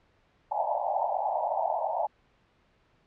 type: band-pass noise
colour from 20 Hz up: white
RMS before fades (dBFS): -29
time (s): 0.51-2.07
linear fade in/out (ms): 10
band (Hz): 590 to 910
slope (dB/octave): 96
effects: pink hiss -66 dBFS RMS until 3.06 s + low-pass 3000 Hz 12 dB/octave